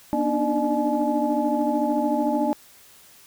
sine tone cluster, 241.6 / 290.2 / 303.7 / 601 / 852 Hz, B3 / D4 / D#4 / D5 / G#5, -38 / -21 / -42 / +40 / +44 cents, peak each -26 dBFS, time 0.13-2.53 s, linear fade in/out 0 ms, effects tanh soft clip ceiling -9 dBFS + white hiss -51 dBFS RMS until 3.26 s

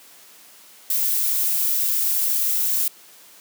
violet noise, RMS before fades -21 dBFS, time 0.9-2.88 s, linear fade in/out 2 ms, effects white hiss -48 dBFS RMS until 3.4 s + high-pass 200 Hz 12 dB/octave

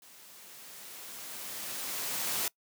white noise with level ramp, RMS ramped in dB -55 to -31 dBFS, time 0.02-2.48 s, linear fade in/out 2 ms, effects noise-tail reverb RT60 0.1 s tail -23 dB re dry + high-pass 150 Hz 12 dB/octave

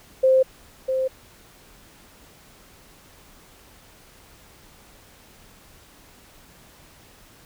sine tone with echo, 523.3 Hz, C5, in tune, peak -13 dBFS, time 0.23-0.43 s, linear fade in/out 10 ms, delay 650 ms, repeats 1, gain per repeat -7 dB, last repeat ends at 1.08 s, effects pink hiss -51 dBFS RMS until 7.45 s

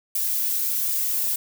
violet noise with flanger, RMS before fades -24 dBFS, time 0.15-1.36 s, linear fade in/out 5 ms, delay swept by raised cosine 1.7 to 2.8 ms, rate 1.3 Hz, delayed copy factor +0.55, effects none

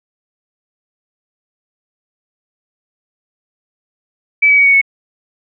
sine tone with pitch steps, 2301 / 2277 / 2254 / 2230 / 2207 Hz, D7 / C#7 / C#7 / C#7 / C#7, -36 / +46 / +28 / +10 / -8 cents, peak -6 dBFS, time 4.42-4.815 s, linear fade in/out 10 ms, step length 79 ms, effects none

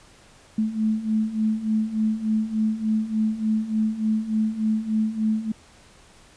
sine beating tone pair, 215.6 / 219 Hz, A3 / A3, -35 / -8 cents, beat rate 3.4 Hz, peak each -26 / -22 dBFS, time 0.58-5.52 s, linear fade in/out 5 ms, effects pink hiss -52 dBFS RMS until 6.36 s + resampled to 22050 Hz

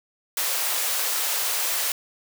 white high-pass noise, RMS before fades -25 dBFS, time 0.37-1.92 s, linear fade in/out 2 ms, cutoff 470 Hz, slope 24 dB/octave, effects none

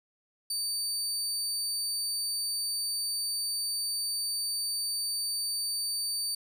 25% pulse tone, 4600 Hz, D8, 37 cents flat, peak -25 dBFS, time 0.5-6.35 s, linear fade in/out 5 ms, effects none

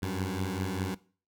15% pulse beating tone pair, 91.5 / 96.5 Hz, F#2 / G2, -19 / -27 cents, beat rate 5 Hz, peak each -27 dBFS, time 0.02-0.95 s, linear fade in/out 10 ms, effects noise-tail reverb RT60 0.4 s tail -20 dB re dry

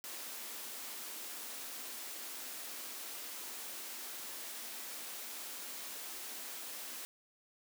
white high-pass noise, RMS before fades -45 dBFS, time 0.04-7.05 s, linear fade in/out 0 ms, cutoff 210 Hz, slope 96 dB/octave, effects none

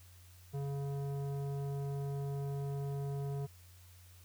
square tone with low-pass filter, 140 Hz, C#3, 18 cents sharp, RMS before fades -38 dBFS, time 0.53-3.47 s, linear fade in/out 20 ms, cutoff 650 Hz, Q 0.97, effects added 90 Hz sine -56 dBFS peak until 4.24 s + white hiss -63 dBFS RMS until 4.24 s

